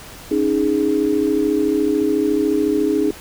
sine chord, C# suspended second, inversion none, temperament equal, 277.2 / 311.1 / 415.3 Hz, C#4 / D#4 / G#4, 0 / 0 / 0 cents, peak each -21 / -18 / -19 dBFS, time 0.31-3.11 s, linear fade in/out 5 ms, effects pink hiss -38 dBFS RMS until 3.2 s

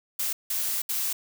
blue noise bursts at uneven times, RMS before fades -28 dBFS, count 3, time 0.19-0.33 / 0.5-0.82 / 0.89-1.13 s, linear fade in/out 5 ms, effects none

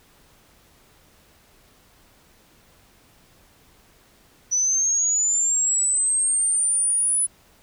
sine linear sweep, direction up, 5920 to 10030 Hz, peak -18 dBFS, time 4.51-7.27 s, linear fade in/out 20 ms, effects pink hiss -56 dBFS RMS until 7.62 s

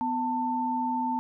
sine tone pair together, 250 / 891.4 Hz, B3 / A5, +21 / +22 cents, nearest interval octave + minor seventh, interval 2201 cents, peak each -30 / -27 dBFS, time 0.01-1.19 s, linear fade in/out 0 ms, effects none

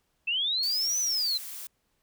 sine linear two-way sweep, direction up then down, 2598 to 6120 to 3978 Hz, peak -25 dBFS, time 0.27-1.38 s, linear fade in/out 10 ms, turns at 0.99 s
blue noise, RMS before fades -40 dBFS, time 0.63-1.67 s, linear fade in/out 2 ms
effects pink hiss -74 dBFS RMS until 2.02 s

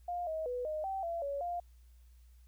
sine tone with pitch steps, 705 / 635 / 494.6 / 617 / 773 / 677 / 563 / 700 Hz, F5 / D#5 / B4 / D#5 / G5 / E5 / C#5 / F5, +16 / +35 / +3 / -15 / -24 / +46 / +27 / +4 cents, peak -34 dBFS, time 0.08-1.6 s, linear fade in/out 5 ms, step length 190 ms, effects added 60 Hz sine -56 dBFS peak until 2.47 s + white hiss -74 dBFS RMS until 2.47 s

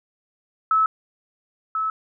sine tone pair in turn, 1300 / 1300 Hz, E6 / E6, -24 / -24 cents, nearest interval unison, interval 0 cents, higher neither, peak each -15 / -21 dBFS, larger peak first, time 0.71-0.86 / 1.75-1.9 s, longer neither, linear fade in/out 2 ms, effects none

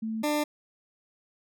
sine / 20% pulse tone pair in turn, 221.3 / 298.1 Hz, A3 / D4, +10 / +26 cents, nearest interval perfect fourth, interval 516 cents, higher second, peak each -29 / -20 dBFS, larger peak second, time 0.02-0.23 / 0.23-0.44 s, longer neither, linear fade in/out 10 ms, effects none

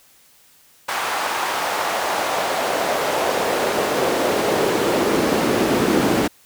brown noise with high-pass filter sweep, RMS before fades -20 dBFS, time 0.88-6.28 s, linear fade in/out 10 ms, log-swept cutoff 1000 to 270 Hz, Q 1.5, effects white hiss -53 dBFS RMS until 6.45 s

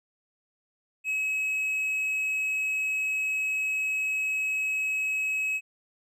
triangle tone, 2562 Hz, E7, 50 cents flat, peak -24 dBFS, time 1.04-5.61 s, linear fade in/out 50 ms, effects none

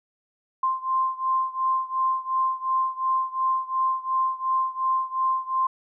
sine beating tone pair, 1046.5 / 1049.3 Hz, C6 / C6, 0 / +5 cents, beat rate 2.8 Hz, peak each -24 / -26 dBFS, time 0.63-5.67 s, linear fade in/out 5 ms, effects none

